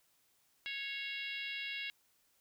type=harmonic tone with a mistuned harmonic; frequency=554.4 Hz; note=C#5; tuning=in tune; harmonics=3 / 4 / 5 / 6 / 7 / 8 / 9; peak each=-48 / -43 / -43 / -47 / -48 / -58 / -57 dBFS; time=0.66-1.9 s; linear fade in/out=0 ms; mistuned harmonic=4; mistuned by=-25 cents; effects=white hiss -73 dBFS RMS until 2.4 s